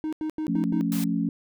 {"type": "tone bursts", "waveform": "triangle", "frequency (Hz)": 311.1, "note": "D#4", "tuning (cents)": 0, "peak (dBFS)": -24, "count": 5, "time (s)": [0.04, 0.81], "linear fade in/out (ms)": 0, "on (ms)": 86, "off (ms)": 85}
{"type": "chord", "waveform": "sine", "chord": "F augmented", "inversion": "none", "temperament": "equal", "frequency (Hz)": [174.61, 220, 277.2], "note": ["F3", "A3", "C#4"], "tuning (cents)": [0, 0, 0], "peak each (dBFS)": -27, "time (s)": [0.48, 1.29], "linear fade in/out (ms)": 2}
{"type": "noise", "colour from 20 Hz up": "white", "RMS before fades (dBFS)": -36, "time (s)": [0.92, 1.04], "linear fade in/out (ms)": 0}
{"effects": []}